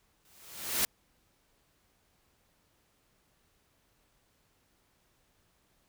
white noise with exponential growth, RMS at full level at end -26 dBFS, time 0.25-0.85 s, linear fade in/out 1 ms, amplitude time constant 130 ms, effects pink hiss -71 dBFS RMS until 5.88 s

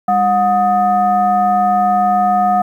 sine tone with frequency modulation, 726 Hz, F#5, 33 cents flat, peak -10 dBFS, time 0.08-2.62 s, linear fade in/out 5 ms, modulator 525 Hz, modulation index 0.65, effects 8-bit

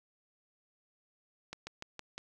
slowing click train, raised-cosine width 0.2 ms, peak -24 dBFS, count 5, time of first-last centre 1.53-2.18 s, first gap 140 ms, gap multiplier 1.1, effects none

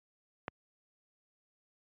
click, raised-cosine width 0.5 ms, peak -20 dBFS, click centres 0.481 s, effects high-pass 80 Hz 12 dB/octave + MP3 96 kbps

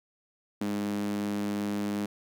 sawtooth tone with high-pass filter, 102.7 Hz, G#2, 19 cents flat, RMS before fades -31 dBFS, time 0.61-2.06 s, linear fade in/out 5 ms, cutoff 240 Hz, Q 7.1, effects none

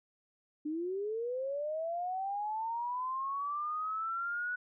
sine linear sweep, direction up, 293.7 to 1480 Hz, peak -33 dBFS, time 0.65-4.56 s, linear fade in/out 10 ms, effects none

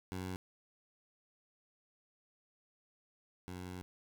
15% pulse tone pair in turn, 92.5 / 90.91 Hz, F#2 / F#2, 0 / -30 cents, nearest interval unison, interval 30 cents, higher first, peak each -33 / -37 dBFS, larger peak first, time 0.12-0.36 / 3.48-3.82 s, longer second, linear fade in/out 0 ms, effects none

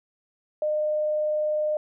sine tone with vibrato, 608 Hz, D#5, 40 cents flat, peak -22 dBFS, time 0.62-1.77 s, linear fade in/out 2 ms, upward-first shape triangle, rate 20 Hz, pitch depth 14 cents each way, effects none

